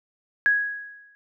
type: tone with exponential decay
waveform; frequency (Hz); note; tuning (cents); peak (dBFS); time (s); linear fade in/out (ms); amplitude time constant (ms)
sine; 1661.2; G#6; 0; -14; 0.46-1.15; 0; 150
effects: none